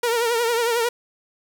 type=tone with vibrato; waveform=sawtooth; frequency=467.9 Hz; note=A#4; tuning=6 cents sharp; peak=-15 dBFS; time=0.03-0.89 s; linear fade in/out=5 ms; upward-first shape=triangle; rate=11 Hz; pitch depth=79 cents each way; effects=none